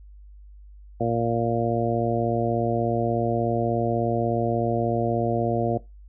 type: harmonic tone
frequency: 116.54 Hz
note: A#2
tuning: in tune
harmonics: 1 / 2 / 3 / 4 / 5 / 6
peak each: -28 / -28 / -28 / -28 / -28 / -28 dBFS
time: 1-5.78 s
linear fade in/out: 10 ms
effects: noise-tail reverb RT60 0.2 s tail -18 dB re dry + added 50 Hz sine -43 dBFS peak until 6.08 s